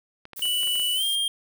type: clicks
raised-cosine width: 0.3 ms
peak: -25 dBFS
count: 8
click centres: 0.254 / 0.333 / 0.394 / 0.455 / 0.632 / 0.674 / 0.756 / 0.797 s
type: noise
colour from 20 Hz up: violet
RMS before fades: -36 dBFS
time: 0.36-1.16 s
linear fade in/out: 10 ms
type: tone with pitch glide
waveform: square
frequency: 2960 to 3209 Hz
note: F#7 to G7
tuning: 0 to +40 cents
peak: -23 dBFS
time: 0.42-1.28 s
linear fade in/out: 2 ms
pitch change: +140 cents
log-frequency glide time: 0.94-1.04 s
effects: none